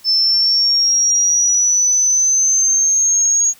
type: linear sweep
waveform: sine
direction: up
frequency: 5274 to 6645 Hz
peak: -11 dBFS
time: 0.04-3.54 s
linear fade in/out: 50 ms
effects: white hiss -47 dBFS RMS until 3.59 s